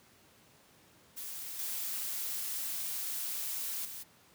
blue noise with level steps, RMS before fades -42 / -37 / -44 dBFS, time 1.16-4.04 s, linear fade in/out 20 ms, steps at 1.59 / 3.85 s, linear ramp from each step 2 ms, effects pink hiss -62 dBFS RMS until 4.34 s + high-pass 100 Hz 12 dB/octave

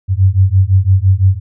sine beating tone pair, 92.5 / 98.4 Hz, F#2 / G2, 0 / +7 cents, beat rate 5.9 Hz, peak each -10 dBFS, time 0.08-1.4 s, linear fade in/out 50 ms, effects none

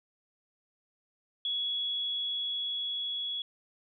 sine tone with level ramp, 3363 Hz, G#7, 21 cents sharp, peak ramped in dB -29 to -32 dBFS, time 1.45-3.42 s, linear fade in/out 2 ms, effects none

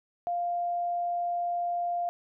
sine tone, 698.5 Hz, F5, in tune, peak -27 dBFS, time 0.27-2.09 s, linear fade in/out 0 ms, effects none

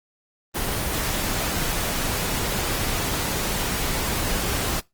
pink noise, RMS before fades -25 dBFS, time 0.54-4.81 s, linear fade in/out 20 ms, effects noise-tail reverb RT60 0.2 s tail -22 dB re dry + Opus 24 kbps

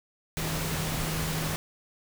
sine tone in noise, 158.4 Hz, D#3, 31 cents sharp, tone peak -32 dBFS, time 0.37-1.56 s, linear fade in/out 0 ms, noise pink, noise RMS -32 dBFS, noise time 0.37-1.56 s, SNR -3 dB, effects none

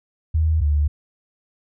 sine tone pair in turn, 79.2 / 73.71 Hz, D#2 / D2, +31 / +7 cents, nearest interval minor second, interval 124 cents, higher first, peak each -15 dBFS, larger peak neither, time 0.34-0.61 / 0.61-0.88 s, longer neither, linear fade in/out 10 ms, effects none

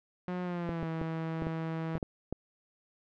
sawtooth tone with pitch glide, 180 to 162.23 Hz, F#3 to E3, -47 to -27 cents, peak -29 dBFS, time 0.28-1.98 s, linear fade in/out 0 ms, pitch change -180 cents, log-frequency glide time 0.43-0.88 s
clicks, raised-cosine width 2 ms, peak -21 dBFS, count 8, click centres 0.692 / 0.829 / 1.015 / 1.422 / 1.469 / 1.954 / 2.028 / 2.326 s
effects low-pass 2000 Hz 12 dB/octave

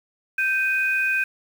sine tone pair together, 1561.6 / 2489 Hz, G6 / D#7, -7 / 0 cents, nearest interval minor sixth, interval 807 cents, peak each -22 dBFS, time 0.38-1.24 s, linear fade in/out 5 ms, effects 7-bit

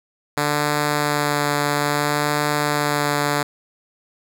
5% pulse tone with vibrato, 146.83 Hz, D3, in tune, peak -7 dBFS, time 0.37-3.43 s, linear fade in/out 5 ms, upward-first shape sine, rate 0.6 Hz, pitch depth 13 cents each way, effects none

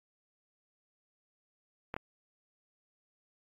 clicks, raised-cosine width 0.5 ms, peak -21 dBFS, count 2, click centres 1.941 / 1.965 s, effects AAC 32 kbps

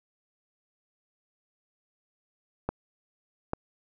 clicks, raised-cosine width 1 ms, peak -14 dBFS, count 2, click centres 2.69 / 3.534 s, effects none

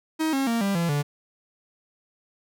45% pulse tone with pitch steps, 316.4 / 270.7 / 231.6 / 198.17 / 169.55 / 145.07 Hz, D#4 / C#4 / A#3 / G3 / E3 / D3, +29 / -41 / -11 / +19 / +49 / -21 cents, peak -22 dBFS, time 0.19-1.03 s, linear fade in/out 20 ms, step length 140 ms, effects none

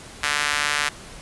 sawtooth tone with high-pass filter, 146.83 Hz, D3, in tune, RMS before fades -23 dBFS, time 0.23-0.89 s, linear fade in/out 5 ms, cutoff 1600 Hz, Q 1.4, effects pink hiss -41 dBFS RMS until 1.21 s + resampled to 24000 Hz

